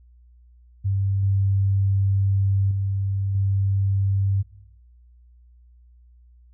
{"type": "tone with level steps", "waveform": "sine", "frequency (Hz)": 98, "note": "G2", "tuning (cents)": 0, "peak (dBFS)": [-19, -17, -21, -18], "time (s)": [0.84, 4.43], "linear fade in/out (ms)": 20, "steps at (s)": [1.23, 2.71, 3.35], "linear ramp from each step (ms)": 2, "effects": ["noise-tail reverb RT60 0.9 s tail -23 dB re dry", "added 60 Hz sine -49 dBFS peak until 6.53 s"]}